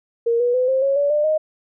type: tone with pitch steps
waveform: sine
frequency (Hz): 466.2 / 485.7 / 506.1 / 527.2 / 549.3 / 572.3 / 596.3 / 621.2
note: A#4 / B4 / B4 / C5 / C#5 / D5 / D5 / D#5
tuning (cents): 0 / -29 / +42 / +13 / -16 / -45 / +26 / -3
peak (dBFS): -15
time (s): 0.26-1.38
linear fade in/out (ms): 10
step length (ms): 140
effects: none